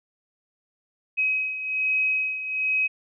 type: beating tone pair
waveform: sine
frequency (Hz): 2538 / 2539.2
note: D#7 / D#7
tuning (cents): +34 / +35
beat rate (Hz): 1.2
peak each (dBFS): -23 / -29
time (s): 1.17-2.88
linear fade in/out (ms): 20
effects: none